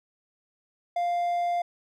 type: tone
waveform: triangle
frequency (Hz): 698.5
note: F5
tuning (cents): 0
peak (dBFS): -22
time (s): 0.96-1.62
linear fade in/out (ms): 5
effects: none